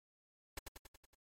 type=noise with echo; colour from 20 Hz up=pink; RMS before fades=-42 dBFS; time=0.57-0.59 s; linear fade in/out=5 ms; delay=93 ms; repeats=6; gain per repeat=-4 dB; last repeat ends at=1.148 s; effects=MP3 64 kbps